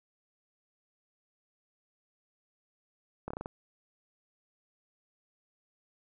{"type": "slowing click train", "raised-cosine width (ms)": 1, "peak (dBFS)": -23, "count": 6, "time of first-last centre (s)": [3.28, 3.459], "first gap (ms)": 25, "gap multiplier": 1.18, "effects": []}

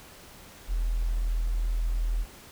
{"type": "tone", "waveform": "sine", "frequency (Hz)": 41.2, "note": "E1", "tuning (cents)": 0, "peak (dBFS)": -24, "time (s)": [0.67, 2.26], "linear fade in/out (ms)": 50, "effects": ["pink hiss -49 dBFS RMS until 2.51 s"]}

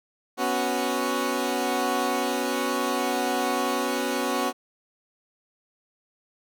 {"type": "chord", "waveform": "15% pulse", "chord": "B suspended second", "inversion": "none", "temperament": "equal", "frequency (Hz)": [246.9, 277.2, 370], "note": ["B3", "C#4", "F#4"], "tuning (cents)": [0, 0, 0], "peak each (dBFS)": -22, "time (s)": [0.37, 4.53], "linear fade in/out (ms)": 50, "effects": []}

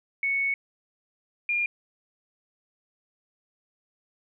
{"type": "tone pair in turn", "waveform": "sine", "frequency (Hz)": [2215, 2411], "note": ["C#7", "D7"], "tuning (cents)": [-2, 45], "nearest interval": "minor second", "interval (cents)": 147, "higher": "second", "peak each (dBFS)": -23, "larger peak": "neither", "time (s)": [[0.23, 0.54], [1.49, 1.66]], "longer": "first", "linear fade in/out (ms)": 2, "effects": []}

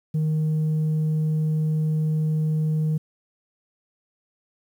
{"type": "tone", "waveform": "sine", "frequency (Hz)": 155.56, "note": "D#3", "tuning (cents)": 0, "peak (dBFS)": -17, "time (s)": [0.14, 2.98], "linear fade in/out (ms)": 10, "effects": ["tanh soft clip ceiling -19 dBFS", "9-bit"]}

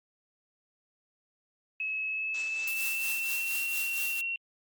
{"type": "tone with pitch glide", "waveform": "sine", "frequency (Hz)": [2579, 2732], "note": ["E7", "F7"], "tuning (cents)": [-39, -39], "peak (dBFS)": -30, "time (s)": [1.8, 4.36], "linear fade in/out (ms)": 2, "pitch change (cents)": 100, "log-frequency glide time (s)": [2.07, 3.59]}
{"type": "noise with tremolo", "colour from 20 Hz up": "blue", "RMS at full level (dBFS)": -33, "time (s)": [2.34, 4.21], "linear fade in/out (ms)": 5, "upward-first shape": "triangle", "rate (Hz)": 4.3, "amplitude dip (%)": 60}
{"effects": ["Opus 24 kbps"]}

